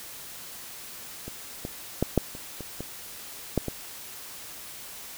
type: clicks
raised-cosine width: 2 ms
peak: -23 / -19 / -9 / -6 / -27 / -23 / -20 / -9 / -16 dBFS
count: 9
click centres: 1.28 / 1.651 / 2.026 / 2.177 / 2.351 / 2.607 / 2.806 / 3.577 / 3.683 s
effects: white hiss -42 dBFS RMS until 5.17 s